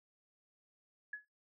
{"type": "tone with exponential decay", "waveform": "sine", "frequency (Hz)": 1693, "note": "G#6", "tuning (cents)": 33, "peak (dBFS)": -36, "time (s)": [1.13, 1.25], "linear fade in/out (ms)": 5, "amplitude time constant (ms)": 25, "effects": ["noise-tail reverb RT60 0.2 s tail -24 dB re dry"]}